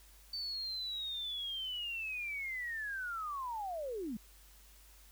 sine linear sweep, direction down, 4569 to 196 Hz, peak -37 dBFS, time 0.33-4.17 s, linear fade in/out 5 ms, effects added 50 Hz sine -59 dBFS peak until 5.11 s + white hiss -62 dBFS RMS until 5.11 s

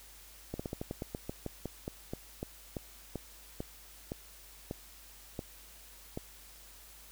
slowing click train, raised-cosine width 2 ms, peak -23 dBFS, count 21, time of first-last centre 0.54-6.174 s, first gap 55 ms, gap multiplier 1.15, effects added 50 Hz sine -58 dBFS peak until 7.11 s + white hiss -55 dBFS RMS until 7.11 s

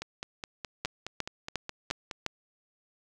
two click trains, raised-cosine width 0.2 ms, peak -13 / -19 dBFS, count 5 / 11, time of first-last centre 0.85-2.263 / 0.02-2.112 s, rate 2.83 / 4.78 Hz, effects none

